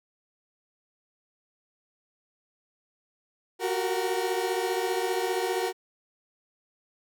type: tone cluster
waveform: 30% pulse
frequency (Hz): 364.6 / 379.7 / 463.6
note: F#4 / F#4 / A#4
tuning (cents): -25 / +45 / -10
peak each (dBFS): -28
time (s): 3.59-5.73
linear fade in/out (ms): 50
effects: none